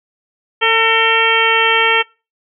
harmonic tone with a mistuned harmonic, 450.1 Hz, A4, 39 cents sharp, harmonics 1 / 2 / 3 / 4 / 5 / 6 / 7, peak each -18 / -18 / -18 / -18 / -18 / -18 / -18 dBFS, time 0.61-2.03 s, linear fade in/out 20 ms, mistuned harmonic 4, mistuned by +28 cents, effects noise-tail reverb RT60 0.3 s tail -23 dB re dry

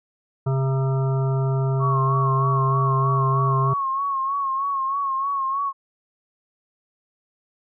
harmonic tone, 133.7 Hz, C3, 38 cents sharp, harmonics 1 / 3 / 5 / 7 / 9 / 10, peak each -19 / -29 / -33 / -36 / -38 / -39 dBFS, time 0.46-3.74 s, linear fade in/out 10 ms
sine tone with vibrato, 1094 Hz, C#6, 23 cents flat, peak -21 dBFS, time 1.79-5.73 s, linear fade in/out 50 ms, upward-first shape sine, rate 3.2 Hz, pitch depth 51 cents each way
effects none

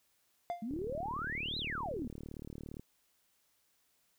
triangle tone with exponential decay, 698 Hz, F5, 1 cent flat, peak -29 dBFS, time 0.5-0.7 s, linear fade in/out 0 ms, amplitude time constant 42 ms
sine exponential two-way sweep, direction up then down, 207.3 to 4157 to 207.3 Hz, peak -36 dBFS, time 0.62-2.08 s, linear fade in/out 5 ms, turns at 1.58 s
click train, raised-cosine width 3 ms, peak -32 dBFS, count 79, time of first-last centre 0.71-2.796 s, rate 37.4 Hz
effects white hiss -74 dBFS RMS until 4.18 s

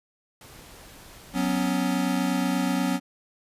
pink noise, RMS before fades -47 dBFS, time 0.41-1.7 s, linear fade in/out 2 ms
square chord, F# suspended fourth, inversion none, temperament equal with one note detuned, 185 / 248.9 / 277.2 Hz, F#3 / B3 / C#4, 0 / +14 / 0 cents, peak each -28 dBFS, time 1.33-3 s, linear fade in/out 50 ms
effects resampled to 32000 Hz

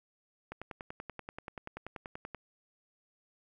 click train, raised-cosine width 0.5 ms, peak -26 dBFS, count 20, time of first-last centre 0.52-2.347 s, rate 10.4 Hz, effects 11-bit

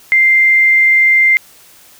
sine tone, 2093 Hz, C7, in tune, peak -6 dBFS, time 0.12-1.37 s, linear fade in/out 0 ms, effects white hiss -43 dBFS RMS until 1.99 s

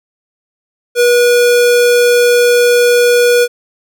square tone, 483.9 Hz, B4, 35 cents flat, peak -7 dBFS, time 0.95-3.48 s, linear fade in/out 50 ms, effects none

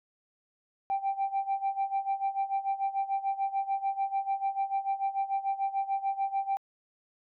sine tone with tremolo, 784 Hz, G5, in tune, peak -23 dBFS, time 0.9-6.57 s, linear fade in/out 0 ms, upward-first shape sine, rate 6.8 Hz, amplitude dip 85%, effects tanh soft clip ceiling -23 dBFS

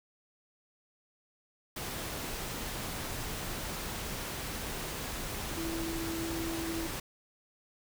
sine tone in noise, 329.6 Hz, E4, in tune, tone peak -35 dBFS, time 5.57-6.87 s, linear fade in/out 5 ms, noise pink, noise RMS -38 dBFS, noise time 1.76-7 s, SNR 0 dB, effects none

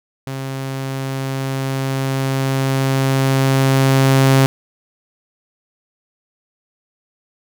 sawtooth tone with level ramp, 134.3 Hz, C3, 46 cents sharp, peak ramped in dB -20 to -5 dBFS, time 0.27-4.46 s, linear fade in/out 0 ms, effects none

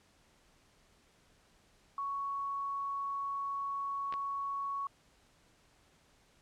sine tone, 1113 Hz, C#6, 7 cents sharp, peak -34 dBFS, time 1.98-4.87 s, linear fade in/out 2 ms
clicks, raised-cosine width 0.3 ms, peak -28 dBFS, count 2, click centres 4.125 / 4.139 s
effects pink hiss -67 dBFS RMS until 6.41 s + low-pass 9000 Hz 12 dB/octave

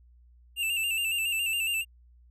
square tone with vibrato, 2721 Hz, F7, 46 cents flat, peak -27 dBFS, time 0.56-1.85 s, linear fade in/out 50 ms, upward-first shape square, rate 7.2 Hz, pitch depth 48 cents each way, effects added 60 Hz sine -54 dBFS peak until 2.3 s

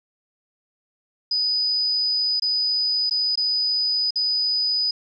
sine tone with dropouts, 4978 Hz, D#8, in tune, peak -19 dBFS, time 1.31-4.91 s, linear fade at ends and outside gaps 5 ms, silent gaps 2.398-2.421 / 3.097-3.109 / 3.356-3.374 / 4.107-4.157 s, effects none

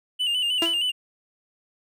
triangle tone with vibrato, 2900 Hz, F#7, 35 cents flat, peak -20 dBFS, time 0.19-0.92 s, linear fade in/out 20 ms, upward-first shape square, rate 6.4 Hz, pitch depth 54 cents each way
sawtooth tone with exponential decay, 334.7 Hz, E4, 26 cents sharp, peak -17 dBFS, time 0.62-0.82 s, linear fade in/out 2 ms, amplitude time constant 42 ms
effects none

